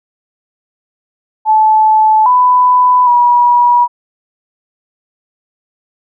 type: tone with pitch steps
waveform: sine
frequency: 868 / 997 / 967 Hz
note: A5 / B5 / B5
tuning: -24 / +16 / -37 cents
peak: -5 dBFS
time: 1.45-3.88 s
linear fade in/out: 50 ms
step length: 810 ms
effects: none